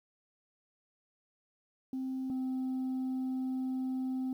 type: tone pair in turn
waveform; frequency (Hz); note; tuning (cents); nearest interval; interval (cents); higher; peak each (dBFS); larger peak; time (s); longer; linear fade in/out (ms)
sine; 261.6 / 259.3; C4 / C4; 0 / -15; unison; 15; first; -32 / -29; second; 1.93-2.3 / 2.3-4.33; second; 2
effects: tanh soft clip ceiling -31 dBFS + 11-bit